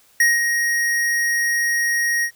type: tone with ADSR envelope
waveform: square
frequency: 1878 Hz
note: A#6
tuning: 12 cents sharp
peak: -12 dBFS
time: 0.2-2.31 s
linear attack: 4 ms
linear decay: 190 ms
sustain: -6 dB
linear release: 75 ms
effects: white hiss -55 dBFS RMS until 2.35 s